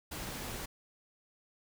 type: noise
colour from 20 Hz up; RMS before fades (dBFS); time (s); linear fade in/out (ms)
pink; -41; 0.11-0.66; 10
effects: none